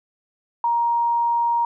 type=tone; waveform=sine; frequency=940 Hz; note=A#5; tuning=14 cents sharp; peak=-17 dBFS; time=0.64-1.65 s; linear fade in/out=2 ms; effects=none